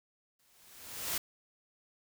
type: noise with exponential growth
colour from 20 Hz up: white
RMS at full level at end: -32 dBFS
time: 0.39-1.18 s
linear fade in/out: 5 ms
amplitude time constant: 170 ms
effects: none